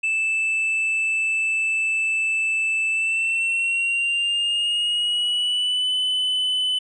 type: tone with pitch glide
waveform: triangle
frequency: 2637 to 3012 Hz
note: E7 to F#7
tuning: 0 to +30 cents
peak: -18 dBFS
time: 0.03-6.79 s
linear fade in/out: 10 ms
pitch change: +230 cents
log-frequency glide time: 2.9-5.95 s
effects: resampled to 22050 Hz